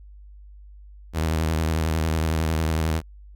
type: tone with vibrato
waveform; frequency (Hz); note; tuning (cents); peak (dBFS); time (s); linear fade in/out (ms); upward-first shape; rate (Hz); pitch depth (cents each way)
sawtooth; 79.8; D#2; +44; -17; 1.13-3.02; 50; square; 11; 39
effects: added 50 Hz sine -42 dBFS peak until 3.35 s + Opus 48 kbps